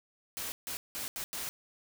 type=noise bursts at uneven times; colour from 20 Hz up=white; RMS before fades=-38 dBFS; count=5; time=0.37-0.52 / 0.67-0.77 / 0.95-1.08 / 1.16-1.24 / 1.33-1.49 s; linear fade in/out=0 ms; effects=none